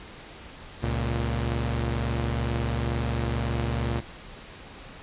sawtooth tone pair together, 69.3 / 116.46 Hz, C#2 / A#2, 0 / -1 cents, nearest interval major sixth, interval 899 cents, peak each -24 dBFS, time 0.82-4.01 s, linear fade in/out 20 ms, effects pink hiss -44 dBFS RMS until 5.02 s + resampled to 8000 Hz

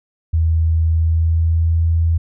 sine tone with pitch glide, 81.1 to 82.61 Hz, E2 to E2, -28 to +4 cents, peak -12 dBFS, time 0.33-2.18 s, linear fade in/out 10 ms, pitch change +32 cents, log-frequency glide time 0.86-1.84 s, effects none

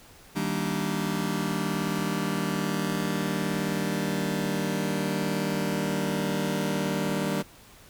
sawtooth chord, Eb major seventh, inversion none, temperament just, 155.56 / 194.45 / 233.3 / 291.7 Hz, Eb3 / G3 / Bb3 / D4, 0 / -14 / +2 / -12 cents, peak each -28 / -25 / -30 / -29 dBFS, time 0.35-7.43 s, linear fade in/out 20 ms, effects pink hiss -52 dBFS RMS until 7.89 s

